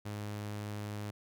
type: tone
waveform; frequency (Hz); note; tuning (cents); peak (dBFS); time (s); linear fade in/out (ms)
sawtooth; 104.2; G#2; +6; -34; 0.05-1.11; 10
effects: none